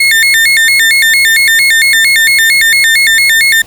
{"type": "tone with vibrato", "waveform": "35% pulse", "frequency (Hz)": 1975.5, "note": "B6", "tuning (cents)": 0, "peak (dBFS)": -3, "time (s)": [0, 3.62], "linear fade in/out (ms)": 5, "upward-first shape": "square", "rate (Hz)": 4.4, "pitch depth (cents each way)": 160, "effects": ["pink hiss -36 dBFS RMS until 3.66 s"]}